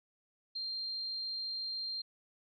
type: tone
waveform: sine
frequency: 4182 Hz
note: C8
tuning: 2 cents flat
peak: -36 dBFS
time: 0.55-2.02 s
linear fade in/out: 10 ms
effects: none